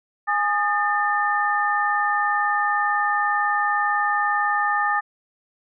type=tone cluster; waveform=sine; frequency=829 / 1229 / 1789 Hz; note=G#5 / D#6 / A6; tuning=-3 / -22 / +28 cents; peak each=-23 dBFS; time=0.27-5.01 s; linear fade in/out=20 ms; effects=none